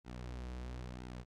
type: tone with flanger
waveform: sawtooth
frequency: 61.74 Hz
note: B1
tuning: in tune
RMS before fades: -45 dBFS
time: 0.04-1.25 s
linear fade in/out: 50 ms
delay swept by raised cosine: 1.7 to 7.7 ms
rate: 1 Hz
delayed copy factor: -0.6
effects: low-pass 7000 Hz 12 dB/octave + Opus 48 kbps